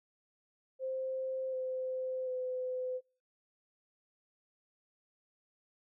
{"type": "tone with pitch steps", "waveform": "sine", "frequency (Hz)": [523.3, 515.8, 508.4], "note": ["C5", "C5", "C5"], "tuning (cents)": [0, -25, -50], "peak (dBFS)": -34, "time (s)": [0.79, 3.01], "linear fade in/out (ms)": 50, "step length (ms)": 740, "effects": ["noise-tail reverb RT60 0.4 s tail -25 dB re dry"]}